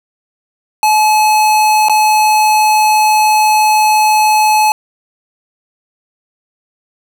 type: tone with dropouts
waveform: square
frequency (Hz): 857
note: A5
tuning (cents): -46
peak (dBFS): -8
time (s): 0.83-4.72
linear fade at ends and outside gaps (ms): 1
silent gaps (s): 1.885-1.896
effects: none